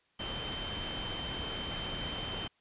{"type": "tone in noise", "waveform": "sine", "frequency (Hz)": 3102, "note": "G7", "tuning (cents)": -19, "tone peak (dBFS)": -39, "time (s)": [0.19, 2.48], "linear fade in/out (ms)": 10, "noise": "pink", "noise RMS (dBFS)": -39, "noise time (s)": [0.19, 2.48], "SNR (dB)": -3, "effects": ["white hiss -71 dBFS RMS until 2.6 s", "resampled to 8000 Hz"]}